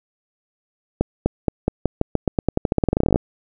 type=accelerating click train; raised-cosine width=2 ms; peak=-3 dBFS; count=26; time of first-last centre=1.01-3.159 s; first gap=250 ms; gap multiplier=0.89; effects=none